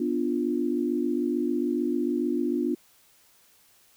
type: chord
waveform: sine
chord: B diminished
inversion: none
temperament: equal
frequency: 246.9 / 293.7 / 349.2 Hz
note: B3 / D4 / F4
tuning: 0 / 0 / 0 cents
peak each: -28 dBFS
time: 0-2.75 s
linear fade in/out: 5 ms
effects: white hiss -60 dBFS RMS until 3.96 s